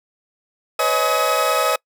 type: tone cluster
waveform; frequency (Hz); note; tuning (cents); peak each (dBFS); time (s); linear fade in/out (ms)
40% pulse; 502 / 557 / 631 / 843 / 1273; B4 / C#5 / D#5 / G#5 / D#6; +28 / +8 / +24 / +26 / +39; -23 / -23 / -22 / -26 / -19; 0.79-1.76; 5
effects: noise-tail reverb RT60 0.1 s tail -26 dB re dry